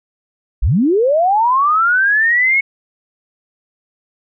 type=linear sweep; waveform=sine; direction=up; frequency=31.8 to 2206 Hz; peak=-10 dBFS; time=0.62-2.61 s; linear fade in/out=10 ms; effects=none